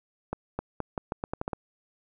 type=accelerating click train; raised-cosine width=1 ms; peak=-16 dBFS; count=10; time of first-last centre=0.33-1.532 s; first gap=260 ms; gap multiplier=0.82; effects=none